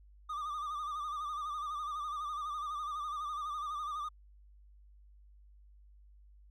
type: tone with vibrato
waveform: triangle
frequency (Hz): 1200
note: D6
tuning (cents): +37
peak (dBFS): -34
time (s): 0.29-4.09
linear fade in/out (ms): 10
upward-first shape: sine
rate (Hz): 12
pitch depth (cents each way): 70
effects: added 50 Hz sine -56 dBFS peak until 6.5 s